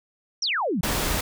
sine exponential sweep, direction down, 5990 to 148.5 Hz, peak -22 dBFS, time 0.42-0.81 s, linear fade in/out 5 ms
pink noise, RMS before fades -25 dBFS, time 0.83-1.21 s, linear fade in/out 5 ms
effects none

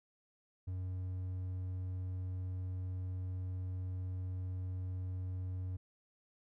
triangle tone, 92.2 Hz, F#2, 6 cents flat, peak -35 dBFS, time 0.67-5.77 s, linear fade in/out 10 ms, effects none

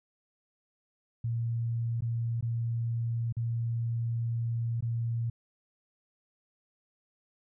sine tone with dropouts, 116.3 Hz, A#2, 4 cents flat, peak -28 dBFS, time 1.24-5.3 s, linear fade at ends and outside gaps 5 ms, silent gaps 2.008-2.021 / 2.41-2.425 / 3.325-3.367 / 4.808-4.824 s, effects none

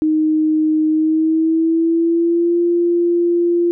sine tone with pitch glide, 311.1 to 345.2 Hz, D#4 to F4, 0 to -20 cents, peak -12 dBFS, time 0.02-3.71 s, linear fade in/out 0 ms, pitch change +180 cents, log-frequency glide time 0.88-2.59 s, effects none

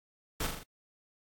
pink noise with echo, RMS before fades -33 dBFS, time 0.4-0.47 s, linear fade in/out 5 ms, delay 41 ms, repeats 4, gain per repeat -4 dB, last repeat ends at 0.634 s, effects AAC 64 kbps

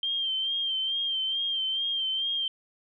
sine tone with vibrato, 3161 Hz, G7, 14 cents sharp, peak -26 dBFS, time 0.03-2.48 s, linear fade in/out 2 ms, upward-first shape sine, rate 2.3 Hz, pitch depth 45 cents each way, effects none

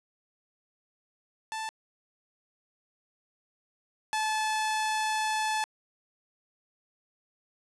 sawtooth tone pair in turn, 880 / 866.4 Hz, A5 / A5, 0 / -27 cents, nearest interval unison, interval 27 cents, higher first, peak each -29 / -23 dBFS, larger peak second, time 1.52-1.69 / 4.13-5.64 s, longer second, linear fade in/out 0 ms, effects resampled to 24000 Hz + 10-bit

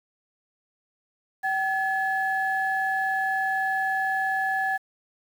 sine tone pair together, 768 / 1708.7 Hz, G5 / G#6, -36 / +49 cents, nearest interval octave + major second, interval 1385 cents, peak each -25 dBFS, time 1.43-4.78 s, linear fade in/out 20 ms, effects tanh soft clip ceiling -15 dBFS + 8-bit

